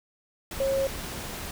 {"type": "tone in noise", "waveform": "sine", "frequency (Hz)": 542, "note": "C#5", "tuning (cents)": -39, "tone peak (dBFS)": -23, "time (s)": [0.6, 0.87], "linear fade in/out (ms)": 2, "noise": "pink", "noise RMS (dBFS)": -36, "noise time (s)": [0.51, 1.51], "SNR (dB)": 10, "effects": []}